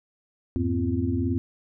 sine tone cluster, 85.4 / 104 / 238.3 / 259.2 / 342.5 Hz, F2 / G#2 / A#3 / C4 / F4, -38 / +3 / +38 / -16 / -34 cents, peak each -28 / -29 / -35 / -26 / -32 dBFS, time 0.56-1.38 s, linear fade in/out 0 ms, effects none

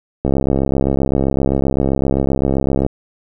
click train, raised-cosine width 2 ms, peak -3 dBFS, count 178, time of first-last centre 0.25-2.864 s, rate 67.7 Hz, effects none

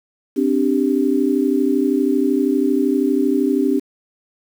sine chord, C suspended second, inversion none, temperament just, 261.6 / 294.3 / 392.4 Hz, C4 / D4 / G4, 0 / +4 / +2 cents, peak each -18 / -18 / -20 dBFS, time 0.36-3.8 s, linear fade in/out 20 ms, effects 7-bit

